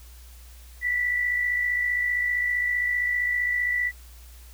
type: tone with amplitude modulation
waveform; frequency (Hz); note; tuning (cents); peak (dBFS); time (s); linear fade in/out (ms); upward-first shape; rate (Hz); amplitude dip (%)
sine; 1966; B6; -8; -20; 0.81-3.92; 50; sine; 55.3; 45
effects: added 60 Hz sine -44 dBFS peak until 4.53 s + white hiss -53 dBFS RMS until 4.53 s